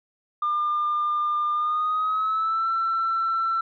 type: tone with pitch glide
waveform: sine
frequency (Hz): 1202 to 1341.4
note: D6 to E6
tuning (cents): +40 to +30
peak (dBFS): -20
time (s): 0.42-3.61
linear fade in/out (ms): 5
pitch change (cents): +190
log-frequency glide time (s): 1.53-2.68
effects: tanh soft clip ceiling -18 dBFS